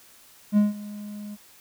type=tone with ADSR envelope; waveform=triangle; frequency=207.7 Hz; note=G#3; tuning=in tune; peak=-12 dBFS; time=0.52-1.37 s; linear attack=52 ms; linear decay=160 ms; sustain=-20 dB; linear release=35 ms; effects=white hiss -53 dBFS RMS until 1.6 s